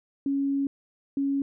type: tone pair in turn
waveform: sine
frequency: 277.2 / 277.2 Hz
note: C#4 / C#4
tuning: 0 / 0 cents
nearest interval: unison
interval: 0 cents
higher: neither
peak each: -23 dBFS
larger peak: neither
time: 0.26-0.67 / 1.17-1.42 s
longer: first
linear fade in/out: 2 ms
effects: none